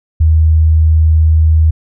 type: tone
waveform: sine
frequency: 79.2 Hz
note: D#2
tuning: 31 cents sharp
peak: -5 dBFS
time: 0.2-1.71 s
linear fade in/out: 10 ms
effects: none